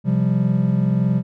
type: chord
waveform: triangle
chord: C suspended fourth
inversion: none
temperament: equal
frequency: 130.81 / 174.61 / 196 Hz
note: C3 / F3 / G3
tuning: 0 / 0 / 0 cents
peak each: -18 dBFS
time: 0.04-1.23 s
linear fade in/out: 50 ms
effects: none